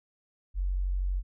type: tone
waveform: sine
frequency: 46.25 Hz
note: F#1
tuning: in tune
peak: -26 dBFS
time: 0.54-1.23 s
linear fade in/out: 50 ms
effects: none